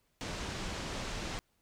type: low-pass noise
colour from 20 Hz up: pink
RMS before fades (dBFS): -39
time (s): 0.21-1.39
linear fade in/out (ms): 0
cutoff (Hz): 7100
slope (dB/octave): 24
effects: pink hiss -75 dBFS RMS until 1.61 s